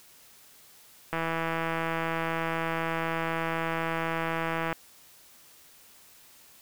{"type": "click train", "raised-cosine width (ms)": 0.5, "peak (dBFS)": -15, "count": 591, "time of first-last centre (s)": [1.13, 4.728], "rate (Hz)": 164, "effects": ["white hiss -55 dBFS RMS until 6.61 s"]}